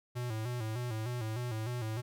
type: tone with vibrato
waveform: square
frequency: 116.1 Hz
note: A#2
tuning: 7 cents flat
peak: -35 dBFS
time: 0.15-2.02 s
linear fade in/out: 20 ms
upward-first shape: square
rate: 3.3 Hz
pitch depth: 97 cents each way
effects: none